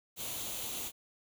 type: noise with comb filter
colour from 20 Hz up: white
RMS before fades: -39 dBFS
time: 0.16-0.92 s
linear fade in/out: 50 ms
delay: 0.29 ms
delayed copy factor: +0.55
effects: none